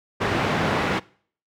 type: band-pass noise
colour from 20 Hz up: pink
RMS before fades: -23 dBFS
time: 0.2-1 s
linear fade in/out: 20 ms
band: 130 to 2400 Hz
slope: 12 dB/octave
effects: noise-tail reverb RT60 0.5 s tail -22 dB re dry